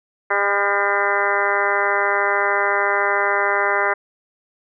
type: harmonic tone with a mistuned harmonic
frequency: 201.5 Hz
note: G3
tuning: 48 cents sharp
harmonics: 2 / 3 / 4 / 5 / 6 / 7 / 8 / 9 / 10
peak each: -25 / -25 / -25 / -25 / -25 / -25 / -25 / -25 / -25 dBFS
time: 0.3-3.94 s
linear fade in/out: 10 ms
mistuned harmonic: 8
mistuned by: -33 cents
effects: none